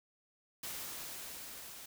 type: noise with level ramp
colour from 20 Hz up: white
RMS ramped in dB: -42 to -50 dBFS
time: 0.63-1.86 s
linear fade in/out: 5 ms
effects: none